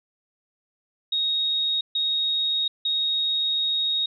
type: tone bursts at uneven times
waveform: sine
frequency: 3753 Hz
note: A#7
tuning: 11 cents sharp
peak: -21 dBFS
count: 3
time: 1.12-1.81 / 1.95-2.68 / 2.85-4.06 s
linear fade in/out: 5 ms
effects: none